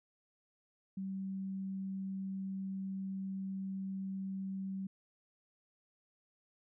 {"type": "tone", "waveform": "sine", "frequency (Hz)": 192.3, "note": "G3", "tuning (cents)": -33, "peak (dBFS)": -37, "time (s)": [0.97, 4.87], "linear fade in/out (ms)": 5, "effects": []}